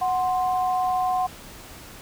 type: tone pair together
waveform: sine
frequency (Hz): 738.2 / 1046.5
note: F#5 / C6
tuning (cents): -4 / 0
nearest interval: tritone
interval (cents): 604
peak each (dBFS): -21 / -28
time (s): 0.01-1.27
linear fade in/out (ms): 10
effects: pink hiss -43 dBFS RMS until 2.01 s